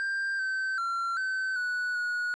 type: tone with pitch steps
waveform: triangle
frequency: 1586 / 1544 / 1367 / 1533 / 1476 / 1457 Hz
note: G6 / G6 / F6 / G6 / F#6 / F#6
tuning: +20 / -27 / -37 / -39 / -5 / -27 cents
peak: -26 dBFS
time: 0-2.34 s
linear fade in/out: 0 ms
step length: 390 ms
effects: resampled to 22050 Hz